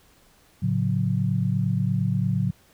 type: chord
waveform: sine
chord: F# minor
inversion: first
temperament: equal with one note detuned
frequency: 110 / 138.59 / 181.71 Hz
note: A2 / C#3 / F#3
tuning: 0 / 0 / -31 cents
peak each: -25 dBFS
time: 0.62-2.51 s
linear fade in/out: 10 ms
effects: pink hiss -58 dBFS RMS until 2.73 s